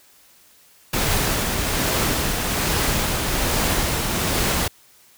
pink noise with tremolo, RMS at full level -20 dBFS, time 0.93-4.68 s, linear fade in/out 5 ms, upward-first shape triangle, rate 1.2 Hz, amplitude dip 35%, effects white hiss -53 dBFS RMS until 5.17 s

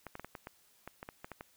clicks, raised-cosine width 0.5 ms, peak -28 dBFS, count 12, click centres 0.067 / 0.154 / 0.196 / 0.246 / 0.352 / 0.471 / 0.876 / 1.029 / 1.089 / 1.245 / 1.317 / 1.409 s, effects white hiss -67 dBFS RMS until 1.56 s

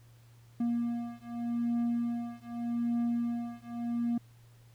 triangle beating tone pair, 235.9 / 236.73 Hz, A#3 / A#3, +21 / +27 cents, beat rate 0.83 Hz, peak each -31 dBFS, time 0.6-4.18 s, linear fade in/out 5 ms, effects added 117 Hz sine -55 dBFS peak until 4.74 s + pink hiss -66 dBFS RMS until 4.74 s

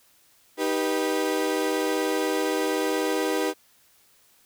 35% pulse chord, Eb augmented, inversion none, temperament equal with one note detuned, 311.1 / 392 / 487.9 Hz, Eb4 / G4 / B4, 0 / 0 / -21 cents, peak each -26 dBFS, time 0.57-3.54 s, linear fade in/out 50 ms, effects white hiss -60 dBFS RMS until 4.45 s

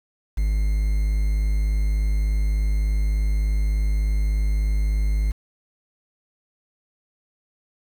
triangle tone with quantisation, 51.7 Hz, G#1, 7 cents flat, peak -16 dBFS, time 0.37-5.32 s, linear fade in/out 10 ms, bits 7, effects none

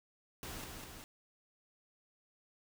pink noise with echo, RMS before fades -45 dBFS, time 0.43-0.64 s, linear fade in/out 0 ms, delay 200 ms, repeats 2, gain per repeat -3 dB, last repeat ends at 1.04 s, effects none

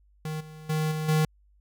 square tone with level steps, 155.56 Hz, D#3, in tune, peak -31 / -43 / -25 / -29 / -21 dBFS, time 0.25-1.25 s, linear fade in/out 2 ms, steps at 0.4 / 0.69 / 0.91 / 1.08 s, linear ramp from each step 10 ms, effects added 50 Hz sine -58 dBFS peak until 1.6 s

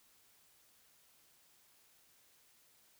silence, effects white hiss -68 dBFS RMS until 2.99 s

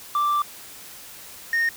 sine tone pair in turn, 1175 / 1843.3 Hz, D6 / A#6, +1 / -20 cents, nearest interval minor sixth, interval 779 cents, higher second, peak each -16 dBFS, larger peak neither, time 0.15-0.42 / 1.53-1.69 s, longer first, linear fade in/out 2 ms, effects tanh soft clip ceiling -18 dBFS + white hiss -42 dBFS RMS until 1.76 s

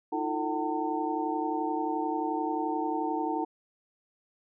sine tone cluster, 313.4 / 344.8 / 445.7 / 759 / 903 Hz, D#4 / F4 / A4 / F#5 / A5, +13 / -22 / +22 / +44 / +45 cents, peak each -32 / -36 / -37 / -34 / -33 dBFS, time 0.12-3.45 s, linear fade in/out 10 ms, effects none

